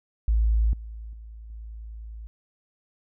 sine tone with level steps, 55 Hz, A1, in tune, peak -18 / -35 / -39 / -36 dBFS, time 0.28-2.27 s, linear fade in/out 0 ms, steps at 0.73 / 1.13 / 1.5 s, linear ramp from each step 2 ms, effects none

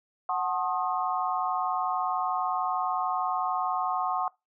sine chord, F# diminished seventh, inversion none, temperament equal with one note detuned, 740 / 880 / 1071 / 1244.5 Hz, F#5 / A5 / C6 / Eb6, 0 / 0 / +40 / 0 cents, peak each -29 / -35 / -30 / -33 dBFS, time 0.29-4.28 s, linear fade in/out 2 ms, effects noise-tail reverb RT60 0.2 s tail -22 dB re dry

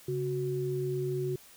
sine tone pair together, 138.1 / 368.7 Hz, C#3 / F#4, -6 / -6 cents, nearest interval octave + perfect fourth, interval 1700 cents, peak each -33 / -31 dBFS, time 0.08-1.36 s, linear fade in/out 5 ms, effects white hiss -55 dBFS RMS until 1.56 s

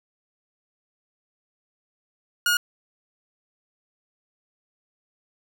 sawtooth tone, 1436 Hz, F6, 48 cents sharp, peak -15 dBFS, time 2.46-2.57 s, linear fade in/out 2 ms, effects none

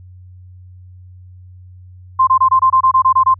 sine tone bursts, 1046.5 Hz, C6, in tune, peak -7 dBFS, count 11, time 2.19-3.343 s, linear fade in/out 10 ms, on 83 ms, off 24 ms, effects added 91 Hz sine -36 dBFS peak until 3.39 s

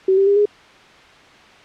sine tone with pitch steps, 380.2 / 391.1 / 402.3 / 413.9 Hz, F#4 / G4 / G4 / G#4, +47 / -4 / +45 / -6 cents, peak -11 dBFS, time 0.08-0.456 s, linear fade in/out 5 ms, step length 94 ms, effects white hiss -45 dBFS RMS until 1.64 s + low-pass 3000 Hz 12 dB/octave

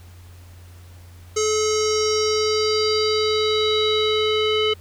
square tone with low-pass filter sweep, 430 Hz, A4, 40 cents flat, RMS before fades -20 dBFS, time 1.36-4.74 s, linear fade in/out 10 ms, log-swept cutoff 6600 to 3200 Hz, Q 6.5, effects added 88 Hz sine -41 dBFS peak until 4.8 s + pink hiss -52 dBFS RMS until 4.8 s

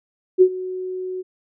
sine tone with ADSR envelope, 370 Hz, F#4, in tune, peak -6 dBFS, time 0.38-1.23 s, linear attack 35 ms, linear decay 70 ms, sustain -19 dB, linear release 27 ms, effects none

